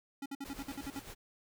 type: tone bursts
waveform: square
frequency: 277.2 Hz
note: C#4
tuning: in tune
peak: -39 dBFS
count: 9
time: 0.22-0.995 s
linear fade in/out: 5 ms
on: 39 ms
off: 53 ms
type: noise with tremolo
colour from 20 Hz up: pink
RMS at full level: -47 dBFS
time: 0.44-1.15 s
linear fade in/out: 20 ms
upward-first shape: sine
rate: 8 Hz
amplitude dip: 55%
effects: none